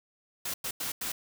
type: noise bursts at uneven times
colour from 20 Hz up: white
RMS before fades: -34 dBFS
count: 4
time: 0.45-0.54 / 0.64-0.71 / 0.8-0.92 / 1.01-1.12 s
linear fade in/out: 5 ms
effects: none